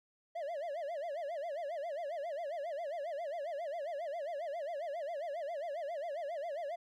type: tone with vibrato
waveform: triangle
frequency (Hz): 622.3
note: D#5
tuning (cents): 0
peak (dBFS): -35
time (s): 0.35-6.76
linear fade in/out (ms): 10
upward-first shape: sine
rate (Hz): 7.4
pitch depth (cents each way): 210
effects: none